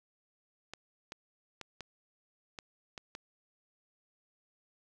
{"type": "clicks", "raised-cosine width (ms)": 0.2, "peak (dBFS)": -25, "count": 7, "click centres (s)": [0.736, 1.121, 1.613, 1.807, 2.588, 2.978, 3.151], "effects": []}